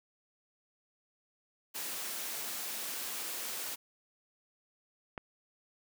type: high-pass noise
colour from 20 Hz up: white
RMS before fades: -39 dBFS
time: 1.74-3.76 s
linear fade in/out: 20 ms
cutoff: 220 Hz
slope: 12 dB/octave
type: click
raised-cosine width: 0.5 ms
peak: -24 dBFS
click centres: 5.178 s
effects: none